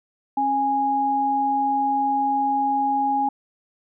sine tone pair together, 272.3 / 827 Hz, C#4 / G#5, -31 / -8 cents, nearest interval octave + perfect fifth, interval 1923 cents, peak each -27 / -19 dBFS, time 0.37-3.29 s, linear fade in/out 5 ms, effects none

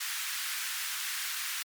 pink high-pass noise, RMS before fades -35 dBFS, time 0-1.63 s, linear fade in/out 10 ms, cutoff 1400 Hz, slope 24 dB/octave, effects MP3 96 kbps

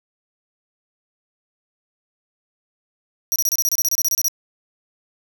sawtooth tone bursts, 5770 Hz, F#8, 44 cents flat, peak -14 dBFS, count 15, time 3.32-4.282 s, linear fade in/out 0 ms, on 38 ms, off 28 ms, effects 7-bit

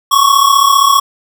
square tone pair together, 1091.8 / 1127 Hz, C#6 / C#6, -27 / +28 cents, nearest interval minor second, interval 55 cents, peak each -10 dBFS, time 0.11-1 s, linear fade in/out 10 ms, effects none

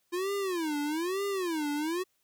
square tone with vibrato, 341.7 Hz, F4, 38 cents flat, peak -30 dBFS, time 0.12-2.04 s, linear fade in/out 20 ms, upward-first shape sine, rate 1.1 Hz, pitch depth 280 cents each way, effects white hiss -74 dBFS RMS until 2.23 s

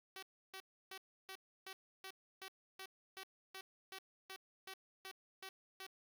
5% pulse tone bursts, 381.7 Hz, G4, 46 cents flat, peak -37 dBFS, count 16, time 0.16-5.866 s, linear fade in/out 2 ms, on 66 ms, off 310 ms, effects none

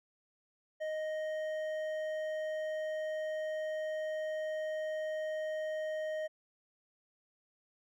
triangle tone with hard clipping, 622.3 Hz, D#5, in tune, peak -36 dBFS, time 0.8-6.28 s, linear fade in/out 20 ms, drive 11 dB, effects none

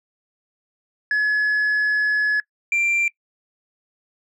sine tone pair in turn, 1700 / 2364 Hz, G#6 / D7, +40 / +11 cents, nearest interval tritone, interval 571 cents, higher second, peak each -14 dBFS, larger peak neither, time 1.11-2.4 / 2.72-3.08 s, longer first, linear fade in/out 2 ms, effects noise-tail reverb RT60 0.1 s tail -25 dB re dry + tanh soft clip ceiling -16 dBFS

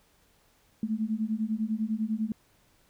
sine beating tone pair, 213.5 / 223.5 Hz, G#3 / A3, +48 / +27 cents, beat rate 10 Hz, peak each -30 dBFS, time 0.83-2.32 s, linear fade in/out 2 ms, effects pink hiss -65 dBFS RMS until 2.89 s

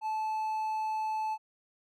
triangle tone, 870 Hz, A5, 20 cents flat, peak -28 dBFS, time 0.01-1.38 s, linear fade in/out 50 ms, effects none

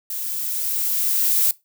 violet noise with level ramp, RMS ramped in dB -28 to -17 dBFS, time 0.1-1.51 s, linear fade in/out 2 ms, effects noise-tail reverb RT60 0.2 s tail -20 dB re dry

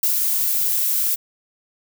violet noise with ADSR envelope, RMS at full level -18 dBFS, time 0.03-1.16 s, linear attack 3 ms, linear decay 99 ms, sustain -2 dB, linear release 17 ms, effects none

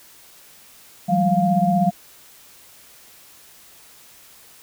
sine tone cluster, 166.2 / 186.2 / 202.4 / 700 Hz, E3 / F#3 / G#3 / F5, +15 / +11 / -44 / +4 cents, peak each -24 / -19 / -24 / -19 dBFS, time 1.08-1.91 s, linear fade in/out 20 ms, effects white hiss -48 dBFS RMS until 4.62 s

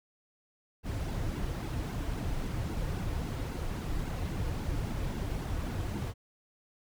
brown noise with flanger, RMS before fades -34 dBFS, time 0.83-6.14 s, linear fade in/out 50 ms, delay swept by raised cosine 1.6 to 5.2 ms, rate 3.7 Hz, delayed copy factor -0.6, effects none

